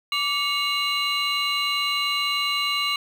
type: tone cluster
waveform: triangle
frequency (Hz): 1164 / 2202 / 2823 / 4015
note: D6 / C#7 / F7 / B7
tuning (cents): -16 / -12 / +18 / +28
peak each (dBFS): -26 / -27 / -24 / -27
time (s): 0.12-2.96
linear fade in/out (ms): 2
effects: 8-bit